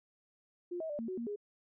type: tone with pitch steps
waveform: sine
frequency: 352.3 / 640 / 589 / 228.6 / 371.7 / 234.5 / 412.7 Hz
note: F4 / D#5 / D5 / A#3 / F#4 / A#3 / G#4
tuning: +15 / +49 / +5 / -34 / +8 / +11 / -11 cents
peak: -36 dBFS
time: 0.71-1.361 s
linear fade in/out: 10 ms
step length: 93 ms
effects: none